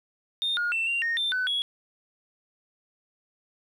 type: tone with pitch steps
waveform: sine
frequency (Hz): 3647 / 1429 / 2683 / 2767 / 1850 / 3571 / 1505 / 3345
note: A#7 / F6 / E7 / F7 / A#6 / A7 / F#6 / G#7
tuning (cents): -39 / +39 / +30 / -17 / -14 / +25 / +29 / +12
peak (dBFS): -23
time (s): 0.42-1.62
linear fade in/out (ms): 0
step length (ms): 150
effects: tanh soft clip ceiling -21 dBFS + 10-bit